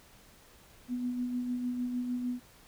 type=tone with tremolo; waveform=sine; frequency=246.9 Hz; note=B3; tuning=in tune; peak=-29 dBFS; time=0.88-2.4 s; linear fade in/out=50 ms; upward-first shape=sine; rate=6.6 Hz; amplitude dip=40%; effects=pink hiss -58 dBFS RMS until 2.67 s